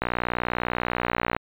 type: click train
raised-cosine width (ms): 0.5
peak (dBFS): -9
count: 82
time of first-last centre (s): 0.02-1.366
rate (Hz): 60.2
effects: resampled to 8000 Hz